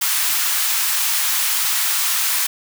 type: high-pass noise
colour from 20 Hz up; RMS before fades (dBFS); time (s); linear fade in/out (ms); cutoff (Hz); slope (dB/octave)
white; -19; 0.01-2.47; 10; 930; 24
effects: none